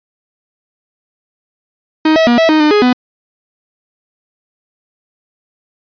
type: tone with pitch steps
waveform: 45% pulse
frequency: 313.4 / 646 / 239.2 / 653 / 310.7 / 302.4 / 416.7 / 249.4 Hz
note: D#4 / E5 / A#3 / E5 / D#4 / D#4 / G#4 / B3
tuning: +13 / -35 / +45 / -17 / -2 / -49 / +6 / +17 cents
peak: -7 dBFS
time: 2.05-2.93 s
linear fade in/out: 5 ms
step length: 110 ms
effects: resampled to 11025 Hz